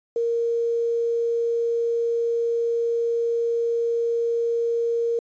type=tone with quantisation; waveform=sine; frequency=466.2 Hz; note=A#4; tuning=in tune; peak=-20 dBFS; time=0.16-5.19 s; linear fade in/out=2 ms; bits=8; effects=resampled to 16000 Hz